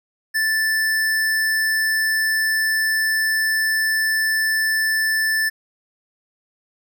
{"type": "tone", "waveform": "square", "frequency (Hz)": 1760, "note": "A6", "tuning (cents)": 0, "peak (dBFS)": -18, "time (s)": [0.34, 5.5], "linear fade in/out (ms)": 20, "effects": []}